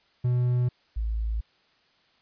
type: tone pair in turn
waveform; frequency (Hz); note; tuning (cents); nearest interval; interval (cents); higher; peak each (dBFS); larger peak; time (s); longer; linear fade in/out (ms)
triangle / sine; 123.47 / 55; B2 / A1; 0 / 0; octave + major second; 1400; first; -19 / -25; first; 0.24-0.69 / 0.96-1.41; neither; 10
effects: white hiss -64 dBFS RMS until 2.21 s + resampled to 11025 Hz